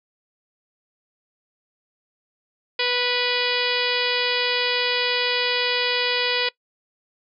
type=harmonic tone with a mistuned harmonic; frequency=491.7 Hz; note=B4; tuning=8 cents flat; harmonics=1 / 2 / 3 / 4 / 5 / 6 / 7 / 8 / 9 / 10; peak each=-27 / -32 / -32 / -28 / -26 / -29 / -28 / -30 / -31 / -31 dBFS; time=2.79-6.49 s; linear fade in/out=5 ms; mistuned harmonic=7; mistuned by=-35 cents; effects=noise-tail reverb RT60 0.1 s tail -21 dB re dry